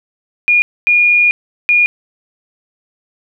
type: tone bursts at uneven times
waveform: sine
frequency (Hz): 2433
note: D#7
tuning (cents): -39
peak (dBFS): -7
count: 3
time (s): 0.48-0.62 / 0.87-1.31 / 1.69-1.86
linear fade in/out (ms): 0
effects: none